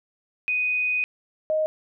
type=tone pair in turn; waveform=sine; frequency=2492 / 623 Hz; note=D#7 / D#5; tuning=+2 / +2 cents; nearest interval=2 octaves; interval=2400 cents; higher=first; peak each=-21 / -20 dBFS; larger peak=second; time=0.48-1.04 / 1.5-1.66 s; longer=first; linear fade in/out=0 ms; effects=none